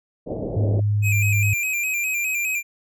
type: low-pass noise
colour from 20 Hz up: white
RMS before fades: -28 dBFS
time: 0.26-0.81 s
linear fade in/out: 20 ms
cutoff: 630 Hz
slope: 48 dB/octave
type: tone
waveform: sine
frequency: 103.83 Hz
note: G#2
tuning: in tune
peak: -17 dBFS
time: 0.56-1.54 s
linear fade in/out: 10 ms
type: tone with vibrato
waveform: square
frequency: 2456 Hz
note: D#7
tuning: 23 cents flat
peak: -22 dBFS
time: 1.02-2.63 s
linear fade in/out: 50 ms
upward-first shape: square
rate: 4.9 Hz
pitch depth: 56 cents each way
effects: none